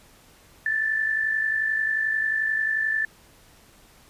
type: tone with amplitude modulation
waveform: sine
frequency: 1760 Hz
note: A6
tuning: in tune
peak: -19 dBFS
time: 0.66-3.05 s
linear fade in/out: 2 ms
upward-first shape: sine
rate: 51.3 Hz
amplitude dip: 55%
effects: pink hiss -54 dBFS RMS until 4.09 s + resampled to 32000 Hz